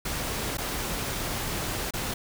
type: noise with dropouts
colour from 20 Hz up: pink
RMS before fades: -31 dBFS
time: 0.05-2.14 s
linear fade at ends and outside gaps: 5 ms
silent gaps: 0.572-0.582 / 1.908-1.936 s
effects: none